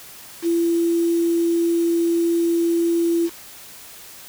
sine tone with quantisation, 337.7 Hz, E4, 42 cents sharp, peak -16 dBFS, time 0.42-3.3 s, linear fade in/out 50 ms, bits 6, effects white hiss -41 dBFS RMS until 4.28 s

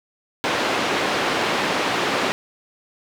pink band-pass noise, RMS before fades -22 dBFS, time 0.44-2.32 s, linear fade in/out 0 ms, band 310 to 3500 Hz, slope 12 dB/octave, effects none

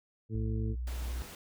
harmonic tone, 110 Hz, A2, in tune, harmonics 1 / 2 / 3 / 4, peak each -33 / -39 / -43 / -45 dBFS, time 0.29-0.76 s, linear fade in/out 50 ms
sine tone with pitch glide, 60.3 to 60.86 Hz, B1 to B1, -41 to -25 cents, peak -33 dBFS, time 0.35-1.22 s, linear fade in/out 0 ms, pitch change +16 cents, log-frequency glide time 0.74-0.82 s
pink noise, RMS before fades -47 dBFS, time 0.87-1.35 s, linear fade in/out 2 ms
effects none

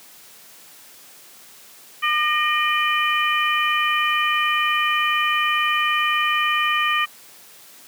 harmonic tone with a mistuned harmonic, 603 Hz, D5, 46 cents sharp, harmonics 2 / 3 / 4 / 5, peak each -21 / -23 / -24 / -25 dBFS, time 2.02-7.06 s, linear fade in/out 20 ms, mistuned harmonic 3, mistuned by +50 cents, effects white hiss -46 dBFS RMS until 7.87 s + high-pass 150 Hz 12 dB/octave

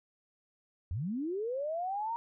sine linear sweep, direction up, 73.9 to 946 Hz, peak -32 dBFS, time 0.91-2.16 s, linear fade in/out 0 ms, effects none

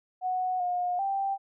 sine tone with pitch steps, 738 / 716 / 785 Hz, F#5 / F5 / G5, -5 / +43 / +2 cents, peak -26 dBFS, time 0.21-1.38 s, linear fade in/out 50 ms, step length 390 ms, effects none

